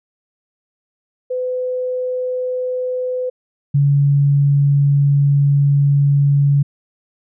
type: tone pair in turn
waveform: sine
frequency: 505 / 141.71 Hz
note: B4 / C#3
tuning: +39 / +39 cents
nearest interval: octave + minor seventh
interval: 2200 cents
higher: first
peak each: -18 / -10 dBFS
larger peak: second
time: 1.3-3.3 / 3.74-6.63 s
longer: second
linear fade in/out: 10 ms
effects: none